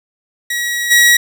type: tone with level steps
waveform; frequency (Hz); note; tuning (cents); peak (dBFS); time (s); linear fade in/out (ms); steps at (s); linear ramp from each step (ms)
sawtooth; 1914; A#6; +45; -13 / -3; 0.5-1.17; 5; 0.9; 20
effects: none